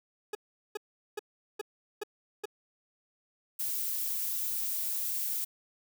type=tone bursts; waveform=40% pulse; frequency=420 Hz; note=G#4; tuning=19 cents sharp; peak=-32 dBFS; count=6; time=0.33-2.456 s; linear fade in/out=5 ms; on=21 ms; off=400 ms
type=noise; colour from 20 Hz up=violet; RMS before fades=-33 dBFS; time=3.59-5.45 s; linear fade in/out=10 ms
effects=none